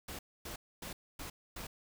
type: noise bursts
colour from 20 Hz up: pink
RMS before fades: -44 dBFS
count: 5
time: 0.08-1.67 s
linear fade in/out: 5 ms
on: 110 ms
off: 260 ms
effects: none